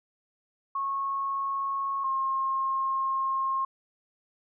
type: tone pair in turn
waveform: sine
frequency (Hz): 1096 / 1070.3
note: C#6 / C6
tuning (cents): -20 / +39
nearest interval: unison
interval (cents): 41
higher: first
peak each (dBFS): -27 / -25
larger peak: second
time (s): 0.75-2.04 / 2.04-3.65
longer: second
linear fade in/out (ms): 5
effects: none